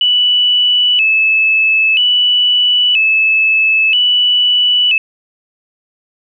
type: tone with vibrato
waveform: sine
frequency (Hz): 2779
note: F7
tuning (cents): -9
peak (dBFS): -8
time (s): 0.01-4.98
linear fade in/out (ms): 2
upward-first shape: square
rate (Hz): 0.51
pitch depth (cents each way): 110
effects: none